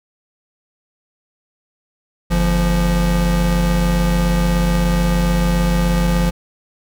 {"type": "tone pair together", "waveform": "square", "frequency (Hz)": [48.5, 172.4], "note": ["G1", "F3"], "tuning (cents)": [-18, -22], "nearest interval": "octave + minor seventh", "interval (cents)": 2196, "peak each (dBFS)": -17, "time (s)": [2.3, 6.31], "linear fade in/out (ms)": 20, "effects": []}